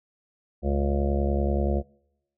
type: harmonic tone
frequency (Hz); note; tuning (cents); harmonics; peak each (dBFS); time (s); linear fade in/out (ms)
70.4; C#2; +27; 1 / 2 / 3 / 5 / 6 / 7 / 8 / 9 / 10; -24 / -35 / -29 / -31 / -41 / -34 / -33 / -38 / -37; 0.62-1.83; 50
effects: noise-tail reverb RT60 0.9 s tail -26 dB re dry